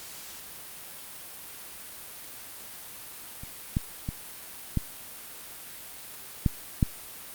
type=clicks; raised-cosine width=5 ms; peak=-28 / -12 / -18 / -12 / -9 / -8 dBFS; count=6; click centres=3.435 / 3.769 / 4.089 / 4.773 / 6.462 / 6.828 s; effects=white hiss -43 dBFS RMS until 7.34 s + Opus 48 kbps